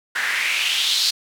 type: noise with band-pass filter sweep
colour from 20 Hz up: white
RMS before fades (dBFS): -21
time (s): 0.15-1.11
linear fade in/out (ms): 10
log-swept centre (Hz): 1600 to 4500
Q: 3.7
effects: none